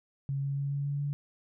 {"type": "tone with pitch steps", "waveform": "sine", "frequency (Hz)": [138.2, 139.24, 140.29, 141.35, 142.41, 143.49], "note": ["C#3", "C#3", "C#3", "C#3", "C#3", "D3"], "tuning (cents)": [-5, 8, 21, 34, 47, -40], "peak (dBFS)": -29, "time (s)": [0.29, 1.13], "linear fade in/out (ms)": 0, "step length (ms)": 140, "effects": []}